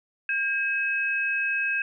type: tone pair together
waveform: sine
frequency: 1607.4 / 2562 Hz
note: G6 / E7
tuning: +43 / -50 cents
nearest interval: minor sixth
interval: 807 cents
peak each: -26 dBFS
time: 0.29-1.82 s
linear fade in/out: 2 ms
effects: none